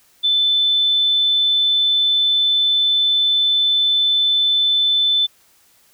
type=tone; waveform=sine; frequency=3520 Hz; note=A7; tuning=in tune; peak=-13 dBFS; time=0.23-5.27 s; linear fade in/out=20 ms; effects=white hiss -55 dBFS RMS until 5.93 s